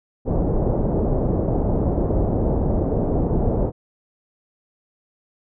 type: low-pass noise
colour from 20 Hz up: pink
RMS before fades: -20 dBFS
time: 0.25-3.72 s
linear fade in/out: 50 ms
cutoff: 660 Hz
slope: 24 dB/octave
effects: none